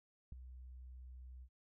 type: tone with ADSR envelope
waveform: sine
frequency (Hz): 63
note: B1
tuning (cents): +35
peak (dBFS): -39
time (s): 0.32-1.49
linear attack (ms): 4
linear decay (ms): 4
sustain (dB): -11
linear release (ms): 65
effects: none